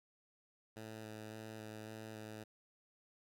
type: tone with vibrato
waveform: 10% pulse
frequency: 109.2 Hz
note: A2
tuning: 13 cents flat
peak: -39 dBFS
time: 0.76-2.44 s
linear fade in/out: 10 ms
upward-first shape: square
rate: 1.8 Hz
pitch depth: 13 cents each way
effects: none

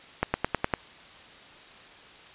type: accelerating click train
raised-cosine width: 0.5 ms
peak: -8 dBFS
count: 6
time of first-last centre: 0.23-0.738 s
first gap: 110 ms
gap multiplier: 0.96
effects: white hiss -49 dBFS RMS until 2.34 s + resampled to 8000 Hz

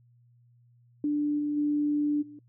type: tone with level steps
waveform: sine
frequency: 294.5 Hz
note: D4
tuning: 5 cents sharp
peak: -24 / -26 / -23 / -43 dBFS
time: 1.04-2.39 s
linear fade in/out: 2 ms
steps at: 1.38 / 1.56 / 2.21 s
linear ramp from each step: 20 ms
effects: noise-tail reverb RT60 0.1 s tail -25 dB re dry + added 120 Hz sine -58 dBFS peak until 2.48 s

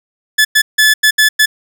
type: tone bursts at uneven times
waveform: sawtooth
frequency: 1727 Hz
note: A6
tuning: 33 cents flat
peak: -3 dBFS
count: 6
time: 0.38-0.45 / 0.55-0.62 / 0.78-0.94 / 1.03-1.11 / 1.18-1.29 / 1.39-1.46 s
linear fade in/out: 10 ms
effects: none

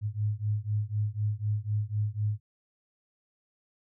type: beating tone pair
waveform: sine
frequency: 103.4 / 107.4 Hz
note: G#2 / A2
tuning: -7 / -41 cents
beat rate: 4 Hz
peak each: -30 dBFS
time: 0.01-2.4 s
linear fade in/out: 50 ms
effects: none

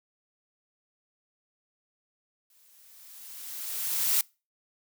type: noise with exponential growth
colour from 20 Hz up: blue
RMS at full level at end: -23 dBFS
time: 2.5-4.21 s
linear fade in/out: 2 ms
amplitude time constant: 370 ms
effects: noise-tail reverb RT60 0.3 s tail -25 dB re dry

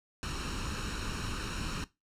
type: noise with comb filter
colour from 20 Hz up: pink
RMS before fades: -36 dBFS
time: 0.23-1.84 s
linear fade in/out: 0 ms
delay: 0.73 ms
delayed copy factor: +0.7
effects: noise-tail reverb RT60 0.2 s tail -17 dB re dry + low-pass 7000 Hz 12 dB/octave

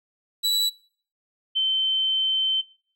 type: tone pair in turn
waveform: 40% pulse / sine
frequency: 3936 / 3088 Hz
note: B7 / G7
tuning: -7 / -27 cents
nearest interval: major third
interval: 420 cents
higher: first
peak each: -19 dBFS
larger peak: neither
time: 0.43-0.7 / 1.55-2.62 s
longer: second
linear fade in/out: 20 ms
effects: noise-tail reverb RT60 0.5 s tail -22 dB re dry

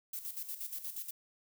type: noise with tremolo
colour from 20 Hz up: violet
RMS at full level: -40 dBFS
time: 0.13-1.11 s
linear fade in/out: 5 ms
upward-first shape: square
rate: 8.4 Hz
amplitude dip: 65%
effects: none

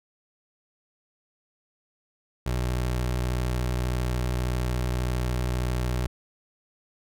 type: tone with vibrato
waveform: 25% pulse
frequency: 61.74 Hz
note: B1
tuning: in tune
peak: -21 dBFS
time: 2.46-6.07 s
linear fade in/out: 5 ms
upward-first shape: sine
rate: 13 Hz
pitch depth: 22 cents each way
effects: none

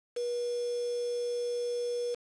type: tone with quantisation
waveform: sine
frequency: 482.6 Hz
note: B4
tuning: 40 cents flat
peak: -30 dBFS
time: 0.16-2.15 s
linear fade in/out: 10 ms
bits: 7
effects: resampled to 22050 Hz

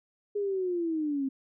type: linear sweep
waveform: sine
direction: down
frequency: 415.3 to 263.6 Hz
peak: -27 dBFS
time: 0.35-1.29 s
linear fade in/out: 10 ms
effects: none

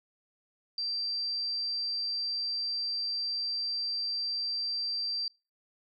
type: tone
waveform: sine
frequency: 4699 Hz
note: D8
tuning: in tune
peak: -30 dBFS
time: 0.78-5.28 s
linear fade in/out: 2 ms
effects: noise-tail reverb RT60 0.3 s tail -26 dB re dry

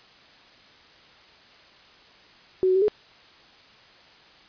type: tone with pitch steps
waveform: sine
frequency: 373.8 / 371.8 / 382 / 422.1 Hz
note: F#4 / F#4 / G4 / G#4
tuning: +18 / +8 / -45 / +28 cents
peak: -17 dBFS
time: 2.63-2.882 s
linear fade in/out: 0 ms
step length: 63 ms
effects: white hiss -52 dBFS RMS until 4.48 s + resampled to 11025 Hz

